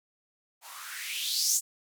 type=noise with band-pass filter sweep; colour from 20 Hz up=violet; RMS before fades=-31 dBFS; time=0.61-1.61 s; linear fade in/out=50 ms; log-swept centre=770 to 7600 Hz; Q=4.4; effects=none